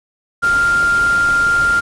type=tone in noise; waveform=sine; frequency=1396.9 Hz; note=F6; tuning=in tune; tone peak=-11 dBFS; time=0.42-1.81 s; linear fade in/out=20 ms; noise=pink; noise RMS=-27 dBFS; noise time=0.42-1.81 s; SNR=+13 dB; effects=resampled to 24000 Hz